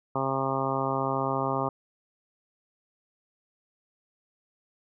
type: harmonic tone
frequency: 134.6 Hz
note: C3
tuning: 49 cents sharp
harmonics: 1 / 2 / 3 / 4 / 5 / 6 / 7 / 8 / 9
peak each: -34 / -34 / -34 / -34 / -34 / -34 / -34 / -34 / -34 dBFS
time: 0.15-1.69 s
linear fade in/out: 5 ms
effects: none